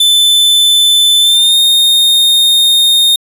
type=tone with pitch glide; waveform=45% pulse; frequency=3520 to 3686 Hz; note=A7 to A#7; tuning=0 to -20 cents; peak=-5 dBFS; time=0-3.16 s; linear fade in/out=5 ms; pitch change=+80 cents; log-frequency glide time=1.21-1.57 s; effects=resampled to 32000 Hz